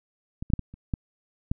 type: clicks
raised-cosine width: 5 ms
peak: -20 / -19 / -6 / -20 / -30 / -14 / -13 dBFS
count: 7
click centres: 0.425 / 0.502 / 0.536 / 0.593 / 0.74 / 0.938 / 1.515 s
effects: none